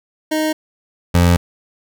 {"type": "tone pair in turn", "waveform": "25% pulse", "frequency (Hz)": [311.1, 87.3], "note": ["D#4", "F2"], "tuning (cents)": [0, 0], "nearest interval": "octave + minor seventh", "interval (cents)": 2200, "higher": "first", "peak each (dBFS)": [-12, -6], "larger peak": "second", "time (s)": [[0.31, 0.53], [1.14, 1.37]], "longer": "second", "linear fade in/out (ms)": 10, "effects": []}